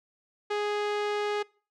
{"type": "tone", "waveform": "sawtooth", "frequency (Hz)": 415.3, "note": "G#4", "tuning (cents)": 0, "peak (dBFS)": -23, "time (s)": [0.5, 1.43], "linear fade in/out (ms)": 10, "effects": ["noise-tail reverb RT60 0.4 s tail -24 dB re dry", "low-pass 4000 Hz 12 dB/octave"]}